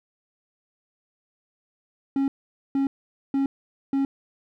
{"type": "tone bursts", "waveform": "triangle", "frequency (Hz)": 273.7, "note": "C#4", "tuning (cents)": -22, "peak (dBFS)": -18, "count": 4, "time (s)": [2.16, 4.05], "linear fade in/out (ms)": 2, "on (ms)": 120, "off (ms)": 470, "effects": []}